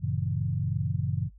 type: chord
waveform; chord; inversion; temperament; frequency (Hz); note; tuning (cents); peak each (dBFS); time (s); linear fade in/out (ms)
sine; G diminished seventh; none; equal with one note detuned; 95.48 / 116.54 / 138.59 / 164.81; G2 / Bb2 / Db3 / Fb3; -45 / 0 / 0 / 0; -31 / -32 / -30 / -34; 0-1.3; 50
effects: noise-tail reverb RT60 0.1 s tail -20 dB re dry + added 50 Hz sine -49 dBFS peak until 1.38 s